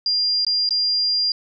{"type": "tone with dropouts", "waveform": "sine", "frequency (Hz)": 4800, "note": "D8", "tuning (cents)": 37, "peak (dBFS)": -17, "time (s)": [0.06, 1.32], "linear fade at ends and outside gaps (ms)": 2, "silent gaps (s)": [[0.449, 0.466], [0.691, 0.707]], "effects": []}